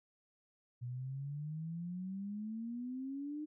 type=exponential sweep; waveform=sine; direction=up; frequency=120 to 307.2 Hz; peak=-39 dBFS; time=0.81-3.46 s; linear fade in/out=20 ms; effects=none

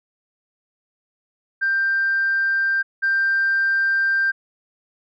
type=tone pair in turn; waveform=sine; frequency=1575 / 1575 Hz; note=G6 / G6; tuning=+8 / +8 cents; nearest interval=unison; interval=0 cents; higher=neither; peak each=-16 / -15 dBFS; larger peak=second; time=1.61-2.83 / 3.02-4.32 s; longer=second; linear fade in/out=20 ms; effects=tanh soft clip ceiling -13 dBFS

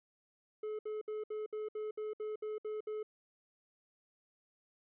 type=tone bursts; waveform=triangle; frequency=428.3 Hz; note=A4; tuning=47 cents flat; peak=-35 dBFS; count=11; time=0.63-3.03 s; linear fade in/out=5 ms; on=160 ms; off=64 ms; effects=resampled to 8000 Hz

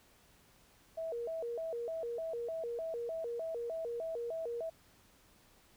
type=tone with vibrato; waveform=sine; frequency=554.4 Hz; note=C#5; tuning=in tune; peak=-36 dBFS; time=0.97-4.7 s; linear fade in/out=10 ms; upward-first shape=square; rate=3.3 Hz; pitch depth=280 cents each way; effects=pink hiss -65 dBFS RMS until 5.76 s

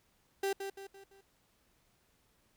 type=tone with echo; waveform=35% pulse; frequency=392 Hz; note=G4; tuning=in tune; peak=-29 dBFS; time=0.43-0.53 s; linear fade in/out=5 ms; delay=170 ms; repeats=4; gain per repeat=-7 dB; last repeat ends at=1.21 s; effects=pink hiss -72 dBFS RMS until 2.56 s

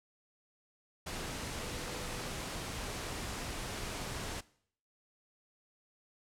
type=tone in noise; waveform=sine; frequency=493.9 Hz; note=B4; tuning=in tune; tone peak=-49 dBFS; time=1.62-2.22 s; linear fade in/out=10 ms; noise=pink; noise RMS=-40 dBFS; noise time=1.06-4.41 s; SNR=-12 dB; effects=noise-tail reverb RT60 0.6 s tail -20 dB re dry + low-pass 10000 Hz 12 dB/octave

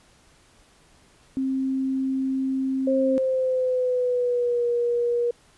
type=tone; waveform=sine; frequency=265.3 Hz; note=C4; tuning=24 cents sharp; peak=-22 dBFS; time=1.37-3.18 s; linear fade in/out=0 ms
type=tone with pitch glide; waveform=sine; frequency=533 to 477.6 Hz; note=C5 to A#4; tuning=+32 to +42 cents; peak=-20 dBFS; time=2.87-5.31 s; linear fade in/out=5 ms; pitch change=-190 cents; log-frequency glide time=2.98-4.66 s
effects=pink hiss -57 dBFS RMS until 5.57 s + resampled to 24000 Hz

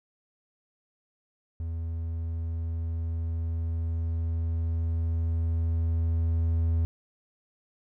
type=tone with level ramp; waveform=triangle; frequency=82.41 Hz; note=E2; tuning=in tune; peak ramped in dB=-28 to -20 dBFS; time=1.6-6.85 s; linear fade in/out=0 ms; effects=none

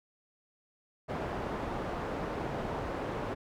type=low-pass noise; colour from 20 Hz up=white; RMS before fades=-36 dBFS; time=1.08-3.35 s; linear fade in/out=20 ms; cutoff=780 Hz; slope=12 dB/octave; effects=none

